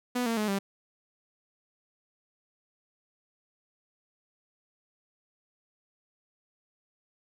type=tone with pitch steps; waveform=sawtooth; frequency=246.9 / 229 / 212.5 / 197.1 Hz; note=B3 / A#3 / G#3 / G3; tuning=0 / -31 / +40 / +10 cents; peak=-23 dBFS; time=0.15-0.59 s; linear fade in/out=10 ms; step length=110 ms; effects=none